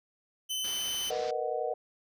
sawtooth tone, 3043 Hz, F#7, 48 cents sharp, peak -28 dBFS, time 0.49-1.11 s, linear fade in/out 20 ms
white low-pass noise, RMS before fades -45 dBFS, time 0.64-1.31 s, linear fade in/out 5 ms, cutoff 5800 Hz, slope 48 dB/octave
sine chord, B major seventh, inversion third, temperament just, 463 / 493.9 / 617.4 / 740.8 Hz, A#4 / B4 / D#5 / F#5, -12 / 0 / -14 / +2 cents, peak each -35 dBFS, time 1.1-1.74 s, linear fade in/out 5 ms
effects none

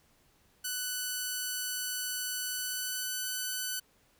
5% pulse tone with pitch glide, 1491 to 1501.4 Hz, F#6 to F#6, +13 to +25 cents, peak -22 dBFS, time 0.64-3.8 s, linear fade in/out 10 ms, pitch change +12 cents, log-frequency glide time 2.42-3.27 s, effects pink hiss -67 dBFS RMS until 4.19 s

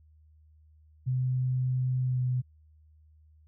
sine tone with pitch glide, 127.9 to 126.21 Hz, C3 to B2, -39 to +38 cents, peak -25 dBFS, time 1.06-2.42 s, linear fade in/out 20 ms, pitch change -23 cents, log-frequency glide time 2.05-2.2 s, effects added 77 Hz sine -56 dBFS peak until 3.47 s

